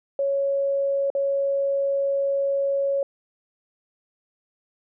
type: tone with dropouts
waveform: sine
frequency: 554.4 Hz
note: C#5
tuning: in tune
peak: -20 dBFS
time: 0.19-3.03 s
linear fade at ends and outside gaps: 2 ms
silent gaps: 1.102-1.15 s
effects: none